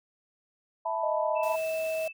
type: chord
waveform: sine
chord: E suspended fourth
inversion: none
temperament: equal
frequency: 659.3 / 880 / 987.8 Hz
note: E5 / A5 / B5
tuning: 0 / 0 / 0 cents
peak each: -32 dBFS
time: 0.85-1.56 s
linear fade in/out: 10 ms
type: tone with pitch glide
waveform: sine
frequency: 623 to 640.1 Hz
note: D#5 to D#5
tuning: +2 to +49 cents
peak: -28 dBFS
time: 1.03-2.08 s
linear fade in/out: 5 ms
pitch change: +47 cents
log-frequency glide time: 1.35-1.55 s
type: tone with tremolo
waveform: sine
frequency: 2637 Hz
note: E7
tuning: in tune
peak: -37 dBFS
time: 1.35-2.13 s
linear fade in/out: 20 ms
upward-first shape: triangle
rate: 18 Hz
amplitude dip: 25%
type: noise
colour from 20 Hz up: white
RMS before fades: -46 dBFS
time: 1.43-2.08 s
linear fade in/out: 2 ms
effects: none